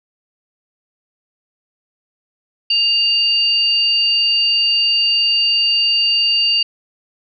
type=tone pair together; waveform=sine; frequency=2802 / 4625 Hz; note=F7 / D8; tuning=+5 / -27 cents; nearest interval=major sixth; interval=868 cents; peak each=-15 dBFS; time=2.7-6.63 s; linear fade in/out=5 ms; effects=none

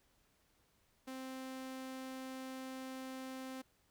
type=tone; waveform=sawtooth; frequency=261.6 Hz; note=C4; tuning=in tune; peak=-40 dBFS; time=1.07-3.62 s; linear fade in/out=10 ms; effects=pink hiss -74 dBFS RMS until 3.9 s

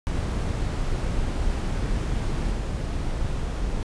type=noise with level steps; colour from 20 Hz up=brown; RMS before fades=-25 / -27 dBFS; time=0.07-3.83 s; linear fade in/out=0 ms; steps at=2.52 s; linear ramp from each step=2 ms; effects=resampled to 22050 Hz

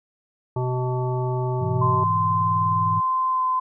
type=harmonic tone; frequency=126.3 Hz; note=B2; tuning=39 cents sharp; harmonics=1 / 3 / 5 / 7 / 9; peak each=-23 / -28 / -34 / -31 / -38 dBFS; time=0.56-2.04 s; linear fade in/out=5 ms
type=chord; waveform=sine; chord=E major; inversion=first; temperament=equal; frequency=103.83 / 123.47 / 164.81 Hz; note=G#2 / B2 / E3; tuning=0 / 0 / 0 cents; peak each=-26 / -32 / -28 dBFS; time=1.6-3.01 s; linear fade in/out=20 ms
type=tone with pitch glide; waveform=sine; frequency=1036 to 1027.1 Hz; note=C6 to C6; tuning=-17 to -32 cents; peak=-19 dBFS; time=1.81-3.6 s; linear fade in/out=10 ms; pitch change=-15 cents; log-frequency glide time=3.29-3.44 s
effects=none

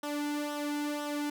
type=tone with flanger; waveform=sawtooth; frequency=293.7 Hz; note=D4; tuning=in tune; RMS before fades=-34 dBFS; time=0.03-1.3 s; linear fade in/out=5 ms; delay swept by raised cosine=0.43 to 1.83 ms; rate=2 Hz; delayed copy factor=-0.65; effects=none

